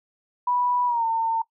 sine tone with pitch glide, 982 to 905.7 Hz, B5 to A5, -10 to +50 cents, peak -20 dBFS, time 0.47-1.42 s, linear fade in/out 5 ms, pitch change -140 cents, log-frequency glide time 0.86-1.05 s, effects noise-tail reverb RT60 0.1 s tail -21 dB re dry

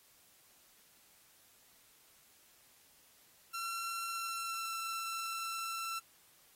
sawtooth tone with pitch glide, 1358 to 1342.4 Hz, F6 to E6, -49 to +31 cents, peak -34 dBFS, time 3.53-6 s, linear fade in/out 20 ms, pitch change -20 cents, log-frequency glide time 4.08-4.73 s, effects white hiss -65 dBFS RMS until 6.55 s + AAC 48 kbps

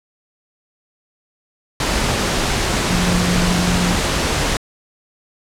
sine tone in noise, 177.4 Hz, F3, 27 cents sharp, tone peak -17 dBFS, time 2.89-3.95 s, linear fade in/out 2 ms, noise pink, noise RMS -18 dBFS, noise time 1.8-4.57 s, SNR -2 dB, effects low-pass 8000 Hz 12 dB/octave

